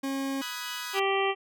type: tone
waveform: 40% pulse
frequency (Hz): 271.7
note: C#4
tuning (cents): -35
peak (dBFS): -28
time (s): 0.03-0.42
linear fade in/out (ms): 10
type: chord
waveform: 15% pulse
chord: G# minor seventh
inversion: first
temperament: equal with one note detuned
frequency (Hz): 987.8 / 1256.8 / 1480 / 1661.2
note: B5 / D#6 / F#6 / G#6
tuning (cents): 0 / +17 / 0 / 0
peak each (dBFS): -33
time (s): 0.41-1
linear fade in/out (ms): 10
type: harmonic tone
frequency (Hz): 390.7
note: G4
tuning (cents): -6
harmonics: 1 / 2 / 3 / 5 / 6 / 7 / 8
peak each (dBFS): -27 / -30 / -32 / -34 / -35 / -35 / -36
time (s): 0.93-1.35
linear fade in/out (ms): 50
effects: none